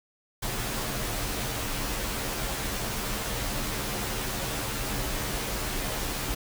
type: noise with comb filter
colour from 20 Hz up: pink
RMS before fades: -31 dBFS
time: 0.42-6.35 s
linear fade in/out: 10 ms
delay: 12 ms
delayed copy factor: -0.95
effects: none